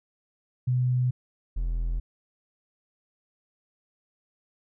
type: tone pair in turn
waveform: sine / triangle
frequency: 125.6 / 41.91 Hz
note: B2 / E1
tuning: +30 / +29 cents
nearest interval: octave + perfect fifth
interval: 1901 cents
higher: first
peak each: -21 / -23 dBFS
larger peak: first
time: 0.67-1.11 / 1.56-2 s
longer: neither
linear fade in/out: 10 ms
effects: none